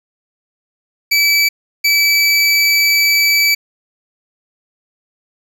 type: tone bursts at uneven times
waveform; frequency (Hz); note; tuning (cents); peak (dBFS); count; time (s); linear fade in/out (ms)
25% pulse; 2304; D7; -34; -6; 2; 1.11-1.49 / 1.84-3.55; 10
effects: none